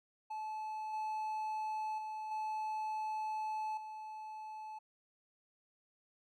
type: tone with level steps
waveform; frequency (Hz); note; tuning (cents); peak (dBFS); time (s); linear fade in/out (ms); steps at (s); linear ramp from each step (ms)
triangle; 865; A5; -30; -37 / -34 / -38 / -34 / -42; 0.3-4.79; 10; 0.93 / 1.98 / 2.31 / 3.77; 5
effects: none